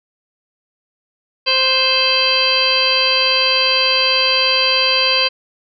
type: harmonic tone with a mistuned harmonic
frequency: 523.3 Hz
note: C5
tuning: in tune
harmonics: 1 / 2 / 3 / 4 / 5 / 6 / 8 / 9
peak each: -22 / -23 / -28 / -28 / -18 / -19 / -22 / -17 dBFS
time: 1.46-5.29 s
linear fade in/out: 20 ms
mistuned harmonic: 8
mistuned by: -47 cents
effects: none